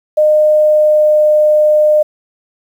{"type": "tone with pitch glide", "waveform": "sine", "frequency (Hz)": [610, 606.5], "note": ["D#5", "D#5"], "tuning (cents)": [-34, -44], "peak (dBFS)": -6, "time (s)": [0.17, 2.03], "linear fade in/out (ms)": 10, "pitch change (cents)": -10, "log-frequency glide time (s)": [0.54, 1.29], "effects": ["7-bit"]}